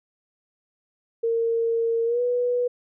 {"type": "tone with pitch glide", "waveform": "sine", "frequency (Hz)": [459.5, 489.6], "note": ["A#4", "B4"], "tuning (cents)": [-25, -15], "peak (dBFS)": -20, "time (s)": [1.23, 2.68], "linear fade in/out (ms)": 10, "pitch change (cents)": 110, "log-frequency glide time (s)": [2.05, 2.21], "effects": []}